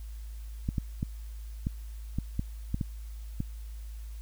clicks, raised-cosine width 5 ms, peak -17 dBFS, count 9, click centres 0.689 / 0.782 / 1.029 / 1.669 / 2.186 / 2.394 / 2.744 / 2.812 / 3.404 s, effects added 54 Hz sine -38 dBFS peak until 4.21 s + white hiss -59 dBFS RMS until 4.21 s

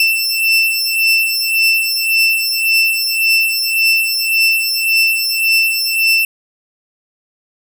30% pulse beating tone pair, 2670 / 2671.8 Hz, E7 / E7, +22 / +23 cents, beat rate 1.8 Hz, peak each -12 dBFS, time 0-6.25 s, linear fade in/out 2 ms, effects none

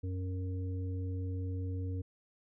harmonic tone, 92.5 Hz, F#2, in tune, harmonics 1 / 3 / 5, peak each -34 / -44 / -48 dBFS, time 0.03-2.02 s, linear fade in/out 10 ms, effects none

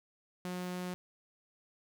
sawtooth tone, 180.5 Hz, F#3, 43 cents flat, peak -33 dBFS, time 0.45-0.94 s, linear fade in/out 0 ms, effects none

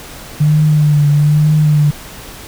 sine tone with vibrato, 149.5 Hz, D3, 31 cents sharp, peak -7 dBFS, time 0.4-1.91 s, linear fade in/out 10 ms, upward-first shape triangle, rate 1.1 Hz, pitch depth 51 cents each way, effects pink hiss -32 dBFS RMS until 2.47 s

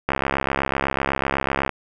click train, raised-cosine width 0.5 ms, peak -5 dBFS, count 110, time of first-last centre 0.09-1.693 s, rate 68 Hz, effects none

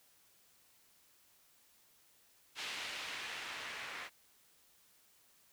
blue noise with low-pass filter sweep, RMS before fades -44 dBFS, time 2.55-4.1 s, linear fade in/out 50 ms, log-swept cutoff 3000 to 1900 Hz, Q 1.2, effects white hiss -68 dBFS RMS until 5.52 s

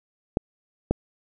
clicks, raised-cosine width 2 ms, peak -7 dBFS, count 2, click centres 0.371 / 0.91 s, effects none

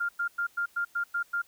sine tone bursts, 1400 Hz, F6, 4 cents sharp, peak -26 dBFS, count 8, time 0-1.42 s, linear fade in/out 10 ms, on 90 ms, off 100 ms, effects white hiss -61 dBFS RMS until 1.47 s

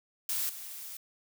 blue noise with level steps, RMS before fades -32 / -43 dBFS, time 0.29-0.97 s, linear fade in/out 2 ms, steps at 0.49 s, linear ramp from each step 5 ms, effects none

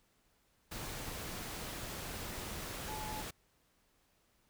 sine tone in noise, 859 Hz, A5, 42 cents flat, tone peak -43 dBFS, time 2.88-3.22 s, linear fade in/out 10 ms, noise pink, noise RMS -43 dBFS, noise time 0.71-3.31 s, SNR -3 dB, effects pink hiss -73 dBFS RMS until 4.49 s

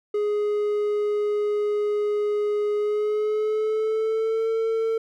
triangle tone with pitch glide, 416.6 to 449.1 Hz, G#4 to A4, +5 to +35 cents, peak -19 dBFS, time 0.14-4.98 s, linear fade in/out 5 ms, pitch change +130 cents, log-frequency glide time 2.76-4.48 s, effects none

